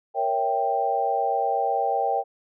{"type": "chord", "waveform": "sine", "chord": "A# diminished seventh", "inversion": "none", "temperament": "equal", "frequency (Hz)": [466.2, 554.4, 659.3, 784], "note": ["A#4", "C#5", "E5", "G5"], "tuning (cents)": [0, 0, 0, 0], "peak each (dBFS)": [-29, -29, -29, -23], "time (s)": [0.14, 2.24], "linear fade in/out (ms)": 50, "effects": []}